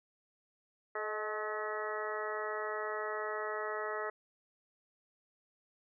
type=harmonic tone with a mistuned harmonic; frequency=214.1 Hz; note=A3; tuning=47 cents flat; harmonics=2 / 3 / 4 / 5 / 6 / 7 / 8 / 9; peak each=-40 / -42 / -46 / -46 / -41 / -50 / -46 / -44 dBFS; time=0.95-4.1 s; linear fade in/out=5 ms; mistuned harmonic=3; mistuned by=-29 cents; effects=none